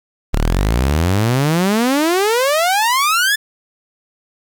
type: exponential sweep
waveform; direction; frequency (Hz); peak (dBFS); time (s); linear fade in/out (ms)
sawtooth; up; 34 to 1760; -9; 0.33-3.36; 10
effects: 7-bit